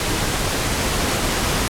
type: noise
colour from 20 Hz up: pink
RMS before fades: -21 dBFS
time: 0-1.68 s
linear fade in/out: 2 ms
effects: low-pass 11000 Hz 12 dB/octave + AAC 64 kbps